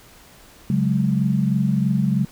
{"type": "chord", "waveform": "sine", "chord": "C# suspended fourth", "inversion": "none", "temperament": "just", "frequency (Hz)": [138.59, 184.79, 207.9], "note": ["C#3", "F#3", "G#3"], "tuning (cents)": [0, -2, 2], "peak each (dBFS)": -21, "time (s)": [0.7, 2.25], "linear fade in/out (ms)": 2, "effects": ["pink hiss -48 dBFS RMS until 2.31 s"]}